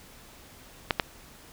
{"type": "clicks", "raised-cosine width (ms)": 0.3, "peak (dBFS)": -6, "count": 2, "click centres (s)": [0.908, 0.998], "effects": ["pink hiss -51 dBFS RMS until 1.52 s"]}